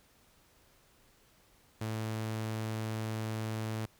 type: tone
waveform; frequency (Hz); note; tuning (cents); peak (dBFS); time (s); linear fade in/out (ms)
sawtooth; 110; A2; 0; -30; 1.81-3.86; 5
effects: pink hiss -65 dBFS RMS until 3.99 s